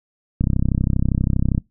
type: click train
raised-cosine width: 5 ms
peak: -6 dBFS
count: 39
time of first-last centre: 0.41-1.579 s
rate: 32.5 Hz
effects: noise-tail reverb RT60 0.2 s tail -24 dB re dry